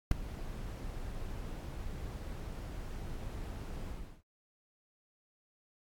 brown noise with ADSR envelope, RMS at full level -21 dBFS, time 0.11-4.23 s, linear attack 5 ms, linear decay 6 ms, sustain -20 dB, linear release 340 ms, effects AAC 64 kbps

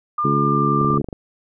sine tone with pitch glide, 1200 to 1187.6 Hz, D6 to D6, +37 to +19 cents, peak -18 dBFS, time 0.18-0.98 s, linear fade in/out 5 ms, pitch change -18 cents, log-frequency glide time 0.41-0.68 s
harmonic tone, 71 Hz, C#2, 42 cents sharp, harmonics 2 / 3 / 4 / 5 / 6, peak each -21 / -23 / -24 / -25 / -26 dBFS, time 0.24-1.02 s, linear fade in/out 10 ms
clicks, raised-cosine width 2 ms, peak -16 dBFS, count 9, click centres 0.813 / 0.848 / 0.905 / 0.941 / 0.975 / 1.012 / 1.044 / 1.087 / 1.128 s
effects none

